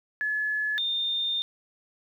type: tone pair in turn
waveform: sine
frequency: 1711 / 3625 Hz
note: A6 / A#7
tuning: -49 / -49 cents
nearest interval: octave + minor second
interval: 1300 cents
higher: second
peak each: -25 dBFS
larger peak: neither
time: 0.21-0.78 / 0.78-1.42 s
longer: second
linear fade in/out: 0 ms
effects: 10-bit